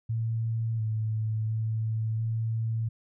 sine tone with pitch steps, 113.4 / 109.5 / 110.8 / 112.7 Hz, A#2 / A2 / A2 / A2, -47 / -8 / +13 / +42 cents, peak -26 dBFS, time 0.09-2.89 s, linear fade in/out 10 ms, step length 700 ms, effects none

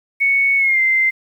sine tone with pitch glide, 2217 to 2081 Hz, C#7 to C7, 0 to -10 cents, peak -12 dBFS, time 0.2-1.11 s, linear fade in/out 20 ms, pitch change -110 cents, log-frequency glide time 0.57-0.81 s, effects 8-bit

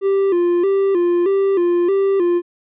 triangle tone with vibrato, 370 Hz, F#4, in tune, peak -11 dBFS, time 0.01-2.42 s, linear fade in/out 50 ms, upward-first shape square, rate 1.6 Hz, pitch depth 100 cents each way, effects resampled to 8000 Hz

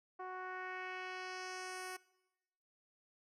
10% pulse tone with low-pass filter sweep, 369.9 Hz, F#4, in tune, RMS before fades -45 dBFS, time 0.19-1.97 s, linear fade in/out 10 ms, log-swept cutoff 980 to 12000 Hz, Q 1.5, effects noise-tail reverb RT60 1.0 s tail -21 dB re dry

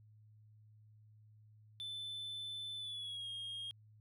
sine tone with pitch glide, 3520 to 3247 Hz, A7 to G#7, 0 to -40 cents, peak -39 dBFS, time 1.8-3.71 s, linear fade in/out 0 ms, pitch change -140 cents, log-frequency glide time 2.77-3.29 s, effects tanh soft clip ceiling -41 dBFS + added 107 Hz sine -60 dBFS peak until 4 s

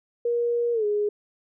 sine tone with pitch glide, 474.7 to 415.6 Hz, A#4 to G#4, +31 to +1 cents, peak -21 dBFS, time 0.25-1.09 s, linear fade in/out 5 ms, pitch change -230 cents, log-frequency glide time 0.73-0.85 s, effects none

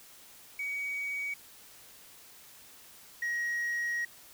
sine tone pair in turn, 2258 / 1893.3 Hz, C#7 / A#6, +31 / +26 cents, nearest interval minor third, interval 305 cents, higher first, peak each -31 / -27 dBFS, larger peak second, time 0.59-1.34 / 3.22-4.05 s, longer second, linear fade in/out 5 ms, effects tanh soft clip ceiling -29 dBFS + white hiss -54 dBFS RMS until 4.33 s

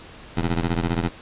15% pulse ring-modulated tone, 84.2 Hz, E2, 37 cents sharp, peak -12 dBFS, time 0.36-1.1 s, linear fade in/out 20 ms, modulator 49.6 Hz, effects pink hiss -43 dBFS RMS until 1.21 s + resampled to 8000 Hz

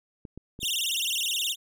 clicks, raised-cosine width 3 ms, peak -27 dBFS, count 4, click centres 0.252 / 0.376 / 0.591 / 0.631 s
sawtooth tone with vibrato, 3200 Hz, G7, 35 cents sharp, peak -23 dBFS, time 0.6-1.56 s, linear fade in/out 50 ms, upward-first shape sine, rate 19 Hz, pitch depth 280 cents each way
effects none

